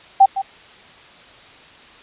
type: tone with echo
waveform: sine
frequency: 780 Hz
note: G5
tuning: 9 cents flat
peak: -5 dBFS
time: 0.2-0.26 s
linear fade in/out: 10 ms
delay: 160 ms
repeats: 1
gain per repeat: -13 dB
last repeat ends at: 0.42 s
effects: white hiss -44 dBFS RMS until 2.02 s + resampled to 8000 Hz